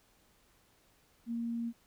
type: tone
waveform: sine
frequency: 233.1 Hz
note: A#3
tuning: in tune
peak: -33 dBFS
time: 1.26-1.73 s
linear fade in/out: 50 ms
effects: pink hiss -68 dBFS RMS until 1.86 s